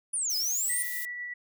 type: linear two-way sweep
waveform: sine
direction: down then up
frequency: 9930 to 4917 to 9360 Hz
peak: -27 dBFS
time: 0.13-0.83 s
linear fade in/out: 10 ms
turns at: 0.36 s
type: noise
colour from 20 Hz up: violet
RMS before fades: -36 dBFS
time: 0.3-1.05 s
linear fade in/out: 0 ms
type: tone with tremolo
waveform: sine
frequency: 1950 Hz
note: B6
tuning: 23 cents flat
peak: -33 dBFS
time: 0.69-1.34 s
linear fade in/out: 10 ms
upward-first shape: sine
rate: 8 Hz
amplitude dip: 25%
effects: none